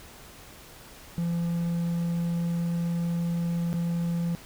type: tone with dropouts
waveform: triangle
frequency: 170.3 Hz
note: F3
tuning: 43 cents flat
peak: -23 dBFS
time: 1.18-4.35 s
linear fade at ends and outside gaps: 0 ms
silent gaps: 3.73-3.74 s
effects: pink hiss -48 dBFS RMS until 4.45 s